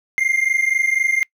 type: tone pair together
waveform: triangle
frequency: 2092 / 2116 Hz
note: C7 / C7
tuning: -1 / +19 cents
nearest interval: unison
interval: 20 cents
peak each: -17 dBFS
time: 0.18-1.23 s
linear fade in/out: 0 ms
effects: noise-tail reverb RT60 0.1 s tail -25 dB re dry